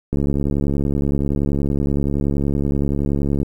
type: click train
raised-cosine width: 3 ms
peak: -8 dBFS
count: 234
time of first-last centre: 0.13-3.43 s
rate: 70.6 Hz
effects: 8-bit